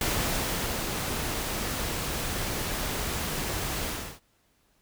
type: noise with ADSR envelope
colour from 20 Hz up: pink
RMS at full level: -27 dBFS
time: 0.01-4.2 s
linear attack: 3 ms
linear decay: 780 ms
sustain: -4 dB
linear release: 330 ms
effects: pink hiss -68 dBFS RMS until 4.81 s